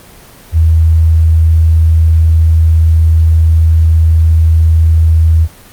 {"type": "tone", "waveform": "sine", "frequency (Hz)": 80.8, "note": "E2", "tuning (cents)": -34, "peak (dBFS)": -4, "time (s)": [0.52, 5.48], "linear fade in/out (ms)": 50, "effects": ["pink hiss -37 dBFS RMS until 5.72 s", "Opus 24 kbps"]}